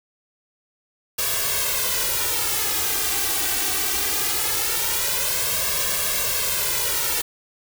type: noise with flanger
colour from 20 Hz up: white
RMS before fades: -23 dBFS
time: 1.18-7.22 s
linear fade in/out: 10 ms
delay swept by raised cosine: 1.8 to 2.61 ms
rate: 0.21 Hz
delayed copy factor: +0.85
effects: none